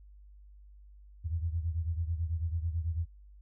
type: beating tone pair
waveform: sine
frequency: 81 / 90.1 Hz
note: E2 / F#2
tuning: -30 / -45 cents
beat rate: 9.1 Hz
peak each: -31 / -36 dBFS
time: 1.24-3.06 s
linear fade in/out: 20 ms
effects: added 50 Hz sine -51 dBFS peak until 3.41 s